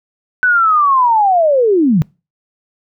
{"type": "linear sweep", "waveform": "sine", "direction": "down", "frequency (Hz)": [1513, 140], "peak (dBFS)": -8, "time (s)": [0.43, 2.02], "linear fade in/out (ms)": 0, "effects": ["noise-tail reverb RT60 0.3 s tail -25 dB re dry"]}